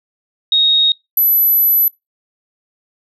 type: tone pair in turn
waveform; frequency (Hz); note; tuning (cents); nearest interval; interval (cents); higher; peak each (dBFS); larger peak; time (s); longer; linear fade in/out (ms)
sine; 3750 / 11971; A#7 / F#9; +10 / +19; octave + minor sixth; 2009; second; -9; neither; 0.52-0.92 / 1.17-1.88; second; 2
effects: noise-tail reverb RT60 0.2 s tail -25 dB re dry